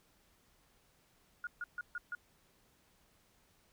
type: tone bursts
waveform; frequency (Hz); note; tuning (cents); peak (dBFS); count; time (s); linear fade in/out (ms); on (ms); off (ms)
sine; 1434; F6; +45; -37; 5; 1.44-2.15; 2; 30; 140
effects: pink hiss -70 dBFS RMS until 3.72 s